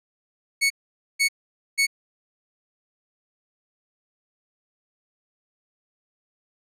sawtooth tone bursts, 2217 Hz, C#7, in tune, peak -14 dBFS, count 3, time 0.61-1.869 s, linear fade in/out 20 ms, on 93 ms, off 490 ms, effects low-pass 12000 Hz 12 dB/octave

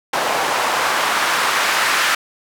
white noise with band-pass filter sweep, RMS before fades -18 dBFS, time 0.13-2.15 s, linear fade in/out 5 ms, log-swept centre 750 to 1500 Hz, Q 1.2, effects none

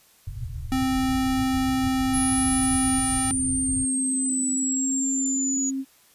white low-pass noise, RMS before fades -33 dBFS, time 0.27-3.85 s, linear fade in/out 5 ms, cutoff 130 Hz, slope 96 dB/octave
square tone, 261.6 Hz, C4, in tune, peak -22 dBFS, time 0.72-3.31 s, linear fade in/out 0 ms
sine exponential sweep, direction down, 10548 to 6790 Hz, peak -24 dBFS, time 2.13-5.71 s, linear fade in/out 20 ms
sine tone with pitch glide, 261.6 to 268.2 Hz, C4 to C4, 0 to +43 cents, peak -25 dBFS, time 2.97-5.85 s, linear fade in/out 50 ms, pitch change +43 cents, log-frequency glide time 4.1-5.62 s
effects white hiss -57 dBFS RMS until 6.14 s + resampled to 32000 Hz

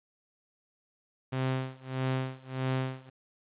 sawtooth tone with tremolo, 130.81 Hz, C3, in tune, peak -23 dBFS, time 1.32-3.1 s, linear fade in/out 10 ms, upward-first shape sine, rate 1.6 Hz, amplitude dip 95%, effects resampled to 8000 Hz + 10-bit

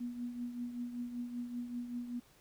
sine tone with tremolo, 242.1 Hz, B3, 34 cents flat, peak -35 dBFS, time 0-2.2 s, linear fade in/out 10 ms, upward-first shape triangle, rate 5.2 Hz, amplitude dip 65%, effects pink hiss -65 dBFS RMS until 2.4 s

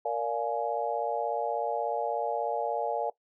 sine chord, Bb dominant seventh, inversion none, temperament just, 466.2 / 582.7 / 699.2 / 839.1 Hz, Bb4 / D5 / F5 / Ab5, 0 / -14 / +2 / +18 cents, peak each -33 dBFS, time 0.05-3.1 s, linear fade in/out 5 ms, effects noise-tail reverb RT60 0.1 s tail -19 dB re dry

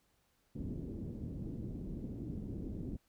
white low-pass noise, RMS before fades -42 dBFS, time 0.55-2.97 s, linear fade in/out 5 ms, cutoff 300 Hz, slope 24 dB/octave, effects pink hiss -75 dBFS RMS until 3.08 s

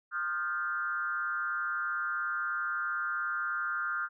sine tone with frequency modulation, 1396 Hz, F6, 1 cent flat, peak -30 dBFS, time 0.11-4.09 s, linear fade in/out 50 ms, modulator 163 Hz, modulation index 1, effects none

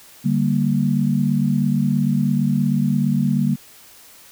sine chord, G minor, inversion second, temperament equal, 146.83 / 196 / 233.1 Hz, D3 / G3 / Bb3, 0 / 0 / 0 cents, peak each -20 dBFS, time 0.24-3.56 s, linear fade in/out 20 ms, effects white hiss -46 dBFS RMS until 4.31 s

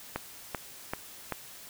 click train, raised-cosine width 0.5 ms, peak -16 dBFS, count 4, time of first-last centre 0.16-1.323 s, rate 2.58 Hz, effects white hiss -48 dBFS RMS until 1.69 s

